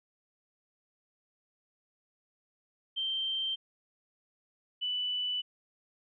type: tone pair in turn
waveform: sine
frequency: 3136 / 2980 Hz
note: G7 / F#7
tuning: 0 / +12 cents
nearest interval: minor second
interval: 88 cents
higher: first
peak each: -30 / -30 dBFS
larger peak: neither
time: 2.96-3.56 / 4.81-5.42 s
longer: second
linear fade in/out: 20 ms
effects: none